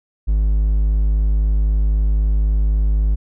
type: tone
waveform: triangle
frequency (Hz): 51.91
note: G#1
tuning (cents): 0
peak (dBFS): -11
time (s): 0.27-3.16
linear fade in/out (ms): 20
effects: none